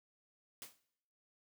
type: noise with exponential decay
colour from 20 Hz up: white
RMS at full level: -45 dBFS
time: 0.62-0.8 s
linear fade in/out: 0 ms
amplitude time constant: 38 ms
effects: noise-tail reverb RT60 0.7 s tail -18 dB re dry